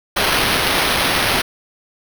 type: noise with sample-and-hold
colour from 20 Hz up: violet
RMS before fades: -17 dBFS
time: 0.16-1.42 s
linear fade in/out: 10 ms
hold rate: 7350 Hz
effects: none